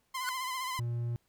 sawtooth tone with vibrato, 1029 Hz, C6, 29 cents flat, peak -30 dBFS, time 0.14-0.8 s, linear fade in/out 10 ms, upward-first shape sine, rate 15 Hz, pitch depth 49 cents each way
square tone with exponential growth, 1480 Hz, F#6, in tune, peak -29 dBFS, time 0.2-0.29 s, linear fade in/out 0 ms, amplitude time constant 19 ms
triangle tone, 118.7 Hz, A#2, 32 cents sharp, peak -29 dBFS, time 0.79-1.16 s, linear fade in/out 0 ms
effects pink hiss -74 dBFS RMS until 1.28 s

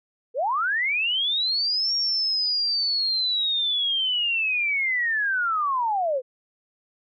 sine linear two-way sweep, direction up then down, 440 to 5588 to 485.8 Hz, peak -21 dBFS, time 0.34-6.22 s, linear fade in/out 50 ms, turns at 1.94 s, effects none

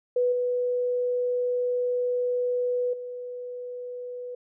sine tone with level steps, 493.3 Hz, B4, 2 cents flat, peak -20 / -23 / -33 dBFS, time 0.16-4.35 s, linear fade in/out 5 ms, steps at 0.32 / 2.93 s, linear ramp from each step 5 ms, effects none

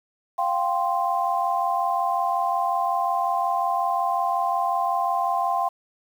sine chord, F suspended second, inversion none, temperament equal, 698.5 / 784 / 1046.5 Hz, F5 / G5 / C6, 0 / 0 / 0 cents, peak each -25 dBFS, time 0.38-5.69 s, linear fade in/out 10 ms, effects 8-bit

